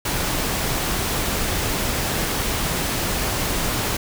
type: noise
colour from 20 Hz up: pink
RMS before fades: -23 dBFS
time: 0.05-3.97 s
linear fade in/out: 5 ms
effects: none